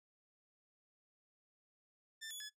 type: tone with pitch steps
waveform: 15% pulse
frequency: 1780 / 3410 / 1706 Hz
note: A6 / G#7 / G#6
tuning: +20 / +45 / +46 cents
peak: -39 dBFS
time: 2.21-2.498 s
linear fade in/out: 20 ms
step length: 96 ms
effects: noise-tail reverb RT60 0.1 s tail -18 dB re dry + resampled to 32000 Hz